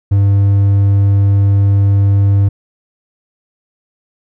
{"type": "tone", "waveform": "triangle", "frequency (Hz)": 99.6, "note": "G2", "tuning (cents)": 28, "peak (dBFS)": -5, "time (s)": [0.11, 2.49], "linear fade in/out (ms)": 10, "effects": []}